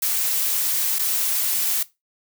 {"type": "noise with dropouts", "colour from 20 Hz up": "blue", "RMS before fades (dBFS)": -22, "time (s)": [0.02, 1.83], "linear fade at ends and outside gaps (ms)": 5, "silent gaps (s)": [0.986, 0.992], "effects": ["noise-tail reverb RT60 0.2 s tail -17 dB re dry"]}